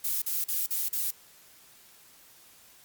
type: noise bursts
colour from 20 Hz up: violet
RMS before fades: -29 dBFS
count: 5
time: 0.04-1.108 s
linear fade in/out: 5 ms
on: 180 ms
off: 42 ms
effects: white hiss -56 dBFS RMS until 2.84 s + Opus 48 kbps